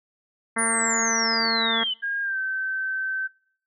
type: harmonic tone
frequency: 227.1 Hz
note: A#3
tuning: 45 cents flat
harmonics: 1 / 2 / 3 / 4 / 5 / 6 / 7 / 8 / 9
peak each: -30 / -33 / -35 / -32 / -32 / -32 / -30 / -31 / -30 dBFS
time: 0.56-1.84 s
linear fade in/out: 10 ms
type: exponential sweep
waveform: sine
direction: down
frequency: 9740 to 2960 Hz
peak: -23 dBFS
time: 0.58-1.94 s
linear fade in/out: 10 ms
type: tone with pitch glide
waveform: sine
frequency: 1623 to 1542.6 Hz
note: G#6 to G6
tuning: -40 to -28 cents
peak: -24 dBFS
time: 2.02-3.28 s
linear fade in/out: 20 ms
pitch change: -88 cents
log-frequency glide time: 2.22-2.38 s
effects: noise-tail reverb RT60 0.6 s tail -25 dB re dry